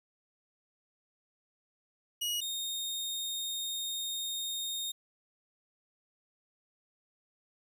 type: tone pair in turn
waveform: sawtooth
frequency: 2900 / 3692 Hz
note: F#7 / A#7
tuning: -35 / -17 cents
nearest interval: major third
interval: 418 cents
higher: second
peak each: -28 / -31 dBFS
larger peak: first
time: 2.21-2.41 / 2.41-4.92 s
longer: second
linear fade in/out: 10 ms
effects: none